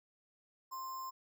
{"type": "tone with sample-and-hold", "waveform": "sine", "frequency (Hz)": 1046.5, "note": "C6", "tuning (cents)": 0, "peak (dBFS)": -40, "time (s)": [0.71, 1.11], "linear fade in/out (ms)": 20, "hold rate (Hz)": 6300, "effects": []}